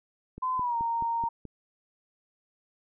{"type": "click train", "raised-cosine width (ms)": 3, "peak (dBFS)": -28, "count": 6, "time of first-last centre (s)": [0.38, 1.453], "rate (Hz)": 4.66}
{"type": "tone with pitch glide", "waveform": "sine", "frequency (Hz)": [1022, 926.4], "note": ["C6", "A#5"], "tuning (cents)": [-41, -11], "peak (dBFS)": -26, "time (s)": [0.42, 1.29], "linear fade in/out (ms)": 10, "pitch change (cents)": -170, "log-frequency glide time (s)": [0.57, 0.77]}
{"effects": []}